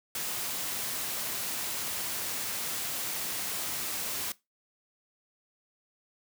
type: noise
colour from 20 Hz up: white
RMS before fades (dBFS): -34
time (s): 0.15-4.32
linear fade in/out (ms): 2
effects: noise-tail reverb RT60 0.2 s tail -19 dB re dry + high-pass 80 Hz 12 dB/octave